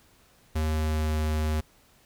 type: tone with pitch glide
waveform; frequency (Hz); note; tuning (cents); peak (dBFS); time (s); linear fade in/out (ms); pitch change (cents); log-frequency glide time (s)
square; 78 to 77.33; D#2 to D#2; +5 to -10; -25; 0.55-1.61; 10; -15; 0.69-1.16
effects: pink hiss -60 dBFS RMS until 2.05 s